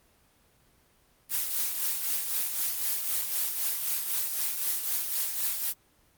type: noise with tremolo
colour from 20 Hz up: blue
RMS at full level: -27 dBFS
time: 1.29-5.74 s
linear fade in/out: 50 ms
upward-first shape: triangle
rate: 3.9 Hz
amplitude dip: 55%
effects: pink hiss -64 dBFS RMS until 6.17 s + Opus 24 kbps